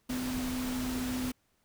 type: tone in noise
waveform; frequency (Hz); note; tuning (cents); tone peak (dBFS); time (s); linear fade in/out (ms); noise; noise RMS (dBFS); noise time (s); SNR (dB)
sine; 253.2; B3; +43; -32; 0.09-1.32; 10; pink; -39; 0.09-1.32; +4
effects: pink hiss -73 dBFS RMS until 1.64 s